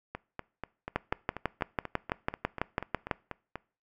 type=two click trains; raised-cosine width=0.5 ms; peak=-12 / -21 dBFS; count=14 / 15; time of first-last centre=0.96-3.112 / 0.15-3.556 s; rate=6.04 / 4.11 Hz; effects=noise-tail reverb RT60 0.4 s tail -23 dB re dry